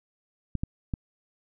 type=clicks; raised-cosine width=5 ms; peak=-16 dBFS; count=3; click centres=0.553 / 0.635 / 0.938 s; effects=none